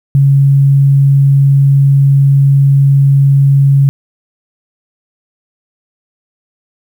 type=tone; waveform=sine; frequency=138.59 Hz; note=C#3; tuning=in tune; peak=-4 dBFS; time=0.15-3.89 s; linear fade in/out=0 ms; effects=7-bit